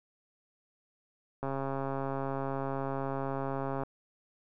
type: click train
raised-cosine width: 1 ms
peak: -21 dBFS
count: 328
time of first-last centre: 1.43-3.834 s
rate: 136 Hz
effects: none